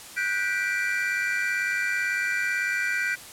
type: chord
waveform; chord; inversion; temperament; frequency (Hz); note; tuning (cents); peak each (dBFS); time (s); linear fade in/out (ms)
triangle; G major seventh; third; just; 1470 / 1568 / 1960 / 2352; F#6 / G6 / B6 / D7; -12 / 0 / -14 / +2; -28; 0.16-3.16; 20
effects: white hiss -43 dBFS RMS until 3.32 s + low-pass 12000 Hz 12 dB/octave